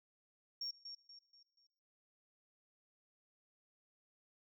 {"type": "tone with echo", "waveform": "sine", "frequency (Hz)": 5530, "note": "F8", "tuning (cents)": -18, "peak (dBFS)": -38, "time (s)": [0.61, 0.71], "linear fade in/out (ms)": 5, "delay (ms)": 240, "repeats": 4, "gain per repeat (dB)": -8, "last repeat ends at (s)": 1.67, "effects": ["noise-tail reverb RT60 1.0 s tail -21 dB re dry", "tanh soft clip ceiling -35 dBFS"]}